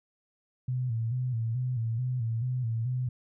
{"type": "tone with vibrato", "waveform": "sine", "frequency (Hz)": 120, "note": "B2", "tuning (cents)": -49, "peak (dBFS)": -27, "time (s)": [0.68, 3.09], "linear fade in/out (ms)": 5, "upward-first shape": "square", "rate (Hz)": 2.3, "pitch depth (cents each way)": 92, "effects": []}